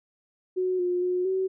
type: tone with pitch steps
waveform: sine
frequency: 368.8 / 357.1 / 362 / 378.3 Hz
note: F#4 / F4 / F#4 / F#4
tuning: -6 / +39 / -38 / +38 cents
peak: -23 dBFS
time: 0.56-1.48 s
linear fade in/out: 20 ms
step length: 230 ms
effects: none